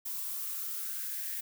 violet noise with high-pass filter sweep, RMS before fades -37 dBFS, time 0.05-1.41 s, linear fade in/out 10 ms, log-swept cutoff 940 to 1800 Hz, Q 5.1, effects none

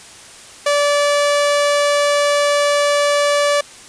sawtooth tone, 579 Hz, D5, 25 cents flat, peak -9 dBFS, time 0.66-3.61 s, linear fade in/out 5 ms, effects white hiss -39 dBFS RMS until 3.88 s + resampled to 22050 Hz

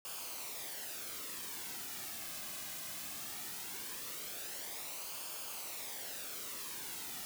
white noise with flanger, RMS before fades -44 dBFS, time 0.05-7.25 s, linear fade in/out 0 ms, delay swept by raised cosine 0.51 to 2.21 ms, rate 0.19 Hz, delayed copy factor -0.55, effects none

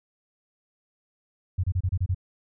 sine tone bursts, 91.7 Hz, F#2, 15 cents flat, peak -21 dBFS, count 7, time 1.58-2.147 s, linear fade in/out 10 ms, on 57 ms, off 28 ms, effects none

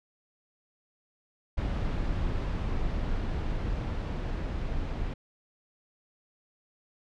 brown noise with level ramp, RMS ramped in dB -29 to -32 dBFS, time 1.57-5.14 s, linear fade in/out 10 ms, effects low-pass 4000 Hz 12 dB/octave

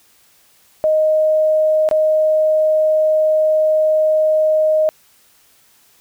sine tone with dropouts, 622.3 Hz, D#5, in tune, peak -11 dBFS, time 0.84-4.89 s, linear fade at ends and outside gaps 0 ms, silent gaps 1.889-1.912 s, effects white hiss -53 dBFS RMS until 6 s

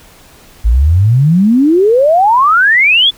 sine exponential sweep, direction up, 51.91 to 3520 Hz, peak -5 dBFS, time 0.64-3.11 s, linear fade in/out 20 ms, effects pink hiss -41 dBFS RMS until 3.17 s

